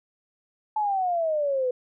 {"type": "exponential sweep", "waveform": "sine", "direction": "down", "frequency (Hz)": [871, 493.2], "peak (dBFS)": -22, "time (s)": [0.76, 1.71], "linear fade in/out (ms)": 5, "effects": []}